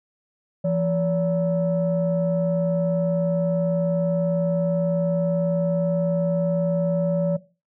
sine tone pair together, 169.76 / 571 Hz, F3 / D5, -49 / -49 cents, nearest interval octave + major sixth, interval 2100 cents, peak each -21 dBFS, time 0.64-7.37 s, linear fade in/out 10 ms, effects noise-tail reverb RT60 0.3 s tail -17 dB re dry + tanh soft clip ceiling -14 dBFS

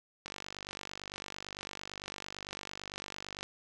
click train, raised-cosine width 0.2 ms, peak -23 dBFS, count 156, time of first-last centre 0.26-3.43 s, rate 48.9 Hz, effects none

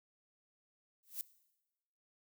violet noise with exponential growth, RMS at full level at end -36 dBFS, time 1.03-1.21 s, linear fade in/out 0 ms, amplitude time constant 37 ms, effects noise-tail reverb RT60 1.0 s tail -19 dB re dry

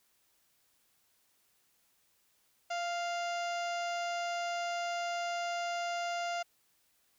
harmonic tone with a mistuned harmonic, 698.5 Hz, F5, in tune, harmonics 1 / 2 / 3 / 4 / 5 / 6 / 7 / 8 / 9 / 10, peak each -34 / -41 / -45 / -45 / -52 / -55 / -50 / -57 / -54 / -54 dBFS, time 2.7-6.43 s, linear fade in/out 10 ms, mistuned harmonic 1, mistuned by -17 cents, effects white hiss -72 dBFS RMS until 7.18 s

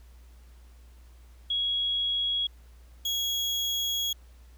sine / 35% pulse tone pair in turn, 3322 / 3322 Hz, G#7 / G#7, 0 / 0 cents, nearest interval unison, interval 0 cents, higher neither, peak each -25 dBFS, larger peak neither, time 1.5-2.47 / 3.05-4.13 s, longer second, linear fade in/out 5 ms, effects added 60 Hz sine -49 dBFS peak until 4.57 s + pink hiss -63 dBFS RMS until 4.57 s

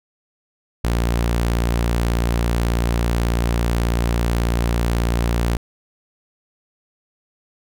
sawtooth tone, 58.27 Hz, A#1, in tune, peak -13 dBFS, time 0.84-5.57 s, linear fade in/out 5 ms, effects none

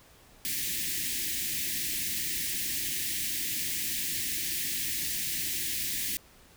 white band-stop noise, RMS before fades -32 dBFS, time 0.45-6.17 s, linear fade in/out 0 ms, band 370 to 1700 Hz, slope 96 dB/octave, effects pink hiss -57 dBFS RMS until 6.56 s

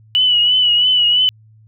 sine tone with vibrato, 2953 Hz, F#7, 4 cents flat, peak -10 dBFS, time 0.15-1.29 s, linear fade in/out 0 ms, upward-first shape triangle, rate 3 Hz, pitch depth 54 cents each way, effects added 109 Hz sine -44 dBFS peak until 1.67 s

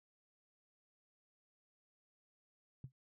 sine tone with exponential decay, 130.81 Hz, C3, in tune, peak -40 dBFS, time 2.84-2.92 s, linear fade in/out 2 ms, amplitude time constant 17 ms, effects none

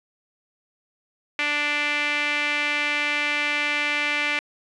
sawtooth tone with band-pass filter, 293.7 Hz, D4, in tune, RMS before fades -24 dBFS, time 1.39-4.39 s, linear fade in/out 0 ms, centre 2300 Hz, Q 3.6, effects resampled to 22050 Hz

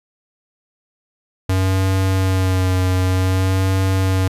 square tone with vibrato, 93.8 Hz, F#2, 24 cents sharp, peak -15 dBFS, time 1.49-4.28 s, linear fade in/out 5 ms, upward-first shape sine, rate 0.54 Hz, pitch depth 26 cents each way, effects resampled to 32000 Hz

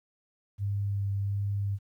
sine tone with vibrato, 100 Hz, G2, 35 cents sharp, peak -27 dBFS, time 0.58-1.79 s, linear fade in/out 50 ms, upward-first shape sine, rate 1.4 Hz, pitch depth 13 cents each way, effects 11-bit

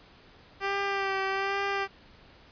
10% pulse tone with vibrato, 392 Hz, G4, in tune, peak -19 dBFS, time 0.6-1.88 s, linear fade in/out 50 ms, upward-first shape sine, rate 1.2 Hz, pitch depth 27 cents each way, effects pink hiss -55 dBFS RMS until 2.51 s + resampled to 11025 Hz

